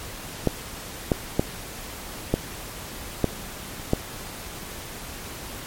clicks, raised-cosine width 2 ms, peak -5 dBFS, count 6, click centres 0.473 / 1.118 / 1.395 / 2.34 / 3.243 / 3.934 s, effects pink hiss -37 dBFS RMS until 5.66 s + MP3 64 kbps

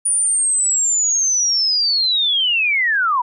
sine linear sweep, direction down, 9550 to 932.3 Hz, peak -14 dBFS, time 0.05-3.22 s, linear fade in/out 10 ms, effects none

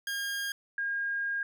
sawtooth / sine tone pair in turn, 1620 / 1620 Hz, G#6 / G#6, -43 / -43 cents, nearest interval unison, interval 0 cents, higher neither, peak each -28 / -29 dBFS, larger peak first, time 0.07-0.52 / 0.78-1.43 s, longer second, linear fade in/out 2 ms, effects none

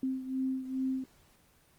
sine beating tone pair, 261.6 / 264 Hz, C4 / C4, 0 / +16 cents, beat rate 2.4 Hz, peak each -32 / -37 dBFS, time 0.03-1.04 s, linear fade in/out 2 ms, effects pink hiss -64 dBFS RMS until 1.78 s + Opus 24 kbps

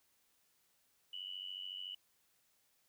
sine tone with amplitude modulation, 2960 Hz, F#7, in tune, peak -39 dBFS, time 1.13-1.95 s, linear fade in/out 5 ms, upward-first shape sine, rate 93.8 Hz, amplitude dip 85%, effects white hiss -75 dBFS RMS until 2.88 s

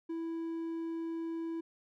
triangle tone, 329.7 Hz, E4, in tune, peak -33 dBFS, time 0.09-1.61 s, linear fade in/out 10 ms, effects none

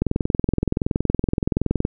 click train, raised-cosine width 3 ms, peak -6 dBFS, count 40, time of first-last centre 0.02-1.851 s, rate 21.3 Hz, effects none

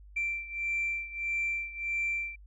sine beating tone pair, 2349 / 2350.6 Hz, D7 / D7, 0 / +1 cents, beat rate 1.6 Hz, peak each -31 / -34 dBFS, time 0.16-2.36 s, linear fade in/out 10 ms, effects tanh soft clip ceiling -24 dBFS + added 50 Hz sine -49 dBFS peak until 2.46 s

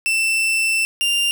40% pulse tone pair in turn, 2669 / 2793 Hz, E7 / F7, +21 / -1 cents, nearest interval minor second, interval 78 cents, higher second, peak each -15 dBFS, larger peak neither, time 0.06-0.85 / 1.01-1.31 s, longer first, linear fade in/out 0 ms, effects none

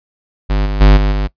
square tone with level steps, 49.99 Hz, G1, 35 cents sharp, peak -12 / -16 / -4 / -11 / -14 dBFS, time 0.49-1.28 s, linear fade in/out 20 ms, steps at 0.65 / 0.8 / 0.96 / 1.11 s, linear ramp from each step 20 ms, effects noise-tail reverb RT60 0.1 s tail -20 dB re dry + resampled to 11025 Hz

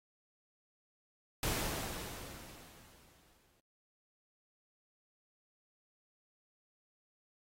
pink noise with exponential decay, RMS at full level -34 dBFS, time 1.43-3.6 s, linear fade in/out 2 ms, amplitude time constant 470 ms, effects AAC 48 kbps

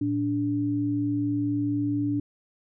sine tone pair together, 114.29 / 290 Hz, A#2 / D4, -34 / -22 cents, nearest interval octave + major third, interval 1612 cents, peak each -30 / -24 dBFS, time 0.01-2.2 s, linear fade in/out 5 ms, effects none

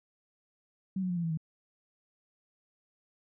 sine tone with pitch steps, 190.2 / 183.4 / 176.85 / 170.53 / 164.43 / 158.56 Hz, F#3 / F#3 / F3 / F3 / E3 / D#3, +48 / -15 / +22 / -41 / -4 / +33 cents, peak -29 dBFS, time 0.96-1.374 s, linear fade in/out 5 ms, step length 69 ms, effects none

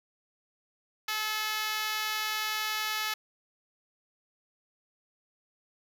5% pulse tone with high-pass filter, 430.6 Hz, A4, 37 cents flat, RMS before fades -32 dBFS, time 1.08-3.14 s, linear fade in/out 5 ms, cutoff 1100 Hz, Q 1.3, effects none

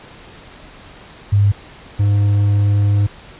sine / triangle tone pair in turn, 101.3 / 101.89 Hz, G#2 / G#2, -43 / -33 cents, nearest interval unison, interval 10 cents, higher second, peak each -9 dBFS, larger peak neither, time 1.32-1.52 / 1.99-3.07 s, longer second, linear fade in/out 10 ms, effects pink hiss -40 dBFS RMS until 3.39 s + resampled to 8000 Hz

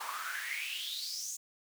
pink noise with high-pass filter sweep, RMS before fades -39 dBFS, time 0-1.37 s, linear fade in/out 10 ms, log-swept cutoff 960 to 7100 Hz, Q 7.7, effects none

